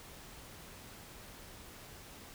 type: silence
effects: pink hiss -52 dBFS RMS until 2.34 s